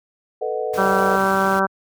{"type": "chord", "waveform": "sine", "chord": "B dominant seventh", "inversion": "third", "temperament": "equal with one note detuned", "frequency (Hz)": [440, 493.9, 619.4, 740], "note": ["A4", "B4", "D#5", "F#5"], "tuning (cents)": [0, 0, -8, 0], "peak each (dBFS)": [-25, -26, -29, -29], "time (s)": [0.41, 1.17], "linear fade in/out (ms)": 10}
{"type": "noise", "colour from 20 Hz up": "pink", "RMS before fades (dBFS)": -34, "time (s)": [0.73, 1.6], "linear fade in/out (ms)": 10}
{"type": "harmonic tone", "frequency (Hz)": 193.2, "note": "G3", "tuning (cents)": -25, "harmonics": [1, 2, 3, 4, 5, 6, 7, 8], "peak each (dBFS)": [-24, -24, -24, -24, -24, -24, -24, -24], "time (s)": [0.77, 1.67], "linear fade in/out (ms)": 20}
{"effects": ["high-pass 80 Hz 12 dB/octave"]}